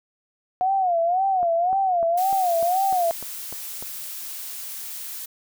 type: tone with vibrato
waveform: sine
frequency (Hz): 722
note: F#5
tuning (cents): -43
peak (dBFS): -18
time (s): 0.61-3.11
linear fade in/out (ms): 0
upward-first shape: sine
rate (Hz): 1.9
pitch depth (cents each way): 140
type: click train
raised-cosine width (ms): 1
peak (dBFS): -23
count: 9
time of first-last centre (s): 1.43-3.825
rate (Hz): 3.34
type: noise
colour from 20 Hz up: blue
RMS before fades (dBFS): -34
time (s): 2.17-5.26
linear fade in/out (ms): 10
effects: none